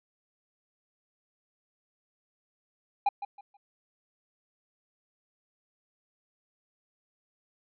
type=tone with echo; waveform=triangle; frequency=809 Hz; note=G#5; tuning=46 cents flat; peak=-19 dBFS; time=3.06-3.09 s; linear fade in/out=5 ms; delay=160 ms; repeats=3; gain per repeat=-12 dB; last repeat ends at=3.57 s; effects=resampled to 11025 Hz